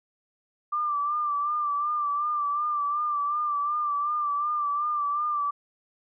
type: tone with vibrato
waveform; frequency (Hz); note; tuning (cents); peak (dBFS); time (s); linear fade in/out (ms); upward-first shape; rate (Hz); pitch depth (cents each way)
sine; 1181; D6; +9; -24; 0.72-5.51; 10; sine; 2.7; 44
effects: none